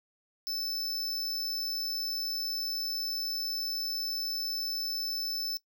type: tone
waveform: square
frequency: 5274 Hz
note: E8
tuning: in tune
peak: -32 dBFS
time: 0.47-5.57 s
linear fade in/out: 0 ms
effects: noise-tail reverb RT60 0.1 s tail -18 dB re dry